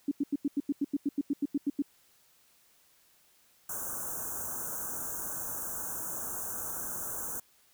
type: tone bursts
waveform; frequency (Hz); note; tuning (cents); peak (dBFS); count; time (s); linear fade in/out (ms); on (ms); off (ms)
sine; 283.9; C#4; +41; -25; 15; 0.08-1.822; 5; 34; 88
type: band-stop noise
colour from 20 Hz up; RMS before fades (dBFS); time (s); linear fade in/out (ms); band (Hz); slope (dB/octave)
white; -37; 3.69-7.4; 5; 1600 to 6000; 96
effects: white hiss -65 dBFS RMS until 7.73 s